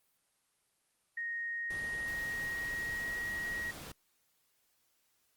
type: tone with pitch glide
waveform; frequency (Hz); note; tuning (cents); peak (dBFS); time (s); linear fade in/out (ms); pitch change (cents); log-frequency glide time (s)
sine; 1864.7 to 1895.1; A#6 to A#6; 0 to +28; -35; 1.17-3.71; 5; +28; 1.49-3.17
type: noise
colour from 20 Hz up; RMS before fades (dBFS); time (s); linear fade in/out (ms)
pink; -47; 1.7-3.92; 5
effects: white hiss -75 dBFS RMS until 5.36 s + Opus 32 kbps